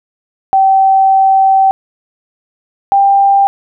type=tone pair in turn; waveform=sine; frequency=772 / 792.3 Hz; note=G5 / G5; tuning=-27 / +18 cents; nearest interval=unison; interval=45 cents; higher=second; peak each=-5 dBFS; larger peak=neither; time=0.53-1.71 / 2.92-3.47 s; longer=first; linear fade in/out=0 ms; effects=none